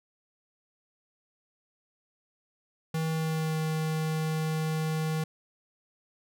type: tone with pitch glide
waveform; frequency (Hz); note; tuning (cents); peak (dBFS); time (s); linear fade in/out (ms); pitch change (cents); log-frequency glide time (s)
square; 160 to 157.62; D#3 to D#3; +49 to +23; -28; 2.94-5.24; 5; -26; 3.11-3.57
effects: none